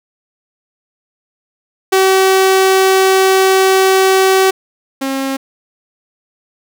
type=tone pair in turn; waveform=sawtooth; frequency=381.2 / 269.5 Hz; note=G4 / C#4; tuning=-48 / -49 cents; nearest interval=tritone; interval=601 cents; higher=first; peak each=-4 / -12 dBFS; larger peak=first; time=1.92-4.51 / 5.01-5.37 s; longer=first; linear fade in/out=10 ms; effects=none